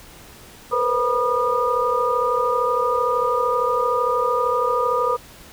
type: tone cluster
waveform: sine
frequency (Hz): 454.2 / 492 / 525 / 971 / 1218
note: A#4 / B4 / C5 / B5 / D#6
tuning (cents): -45 / -7 / +6 / -30 / -37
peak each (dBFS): -28 / -22 / -28 / -25 / -21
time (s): 0.71-5.17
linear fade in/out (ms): 20
effects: pink hiss -44 dBFS RMS until 5.52 s